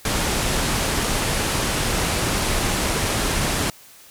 pink low-pass noise, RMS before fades -22 dBFS, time 0.05-3.7 s, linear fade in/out 2 ms, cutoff 12000 Hz, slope 48 dB/octave, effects white hiss -47 dBFS RMS until 4.1 s

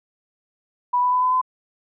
sine tone with pitch steps, 984 / 992.6 / 1001.2 / 1009.9 / 1018.7 Hz, B5 / B5 / B5 / B5 / C6, -7 / +8 / +23 / +38 / -47 cents, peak -16 dBFS, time 0.93-1.415 s, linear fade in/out 10 ms, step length 97 ms, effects none

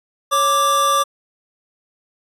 square tone pair together, 554 / 1174.8 Hz, C#5 / D6, -1 / 0 cents, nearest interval octave + minor second, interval 1301 cents, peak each -23 / -15 dBFS, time 0.31-1.04 s, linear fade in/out 20 ms, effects resampled to 32000 Hz

